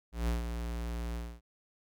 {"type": "tone with ADSR envelope", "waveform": "square", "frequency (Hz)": 58.3, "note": "A#1", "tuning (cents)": 1, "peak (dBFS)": -28, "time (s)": [0.12, 1.41], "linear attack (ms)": 160, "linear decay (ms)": 140, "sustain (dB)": -7, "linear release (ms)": 260, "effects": []}